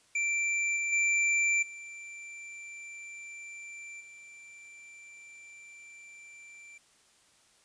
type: tone with level steps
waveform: square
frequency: 2349 Hz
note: D7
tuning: in tune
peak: -28 / -30 / -25 / -43 / -49 dBFS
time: 0.15-6.78 s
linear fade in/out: 5 ms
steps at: 0.76 / 0.92 / 1.62 / 4 s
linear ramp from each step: 10 ms
effects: white hiss -64 dBFS RMS until 7.64 s + resampled to 22050 Hz